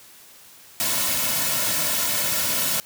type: noise with comb filter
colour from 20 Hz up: white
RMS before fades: -23 dBFS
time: 0.8-2.8 s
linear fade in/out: 0 ms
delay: 2.5 ms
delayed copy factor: -0.65
effects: white hiss -48 dBFS RMS until 2.85 s + high-pass 60 Hz 12 dB/octave